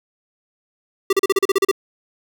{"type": "tone bursts", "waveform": "square", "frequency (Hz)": 389.9, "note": "G4", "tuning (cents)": -9, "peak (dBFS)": -13, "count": 10, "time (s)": [1.1, 1.714], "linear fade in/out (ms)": 5, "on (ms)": 29, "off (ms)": 36, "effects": []}